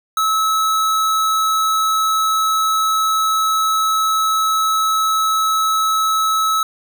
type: tone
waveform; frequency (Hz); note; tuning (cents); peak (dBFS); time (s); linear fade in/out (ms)
square; 1297; E6; -28; -15; 0.17-6.63; 2
effects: none